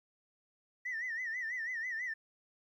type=tone with vibrato; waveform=sine; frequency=1900 Hz; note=A#6; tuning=33 cents sharp; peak=-34 dBFS; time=0.85-2.14 s; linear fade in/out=10 ms; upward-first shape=sine; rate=6.1 Hz; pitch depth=120 cents each way; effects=tanh soft clip ceiling -32 dBFS + 12-bit